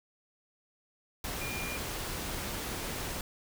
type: tone in noise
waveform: sine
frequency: 2410 Hz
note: D7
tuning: 44 cents sharp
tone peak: -39 dBFS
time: 1.41-1.77 s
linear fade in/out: 2 ms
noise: pink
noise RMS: -37 dBFS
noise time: 1.24-3.21 s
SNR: -5 dB
effects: none